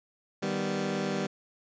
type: chord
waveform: 20% pulse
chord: Eb augmented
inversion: none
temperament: equal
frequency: 155.56 / 196 / 246.9 Hz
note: Eb3 / G3 / B3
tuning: 0 / 0 / 0 cents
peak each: -31 / -26 / -30 dBFS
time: 0.42-1.27 s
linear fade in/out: 10 ms
effects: resampled to 16000 Hz